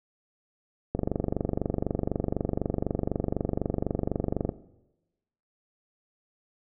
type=click train; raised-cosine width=2 ms; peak=-13 dBFS; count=86; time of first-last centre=0.95-4.492 s; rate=24 Hz; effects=noise-tail reverb RT60 1.0 s tail -17 dB re dry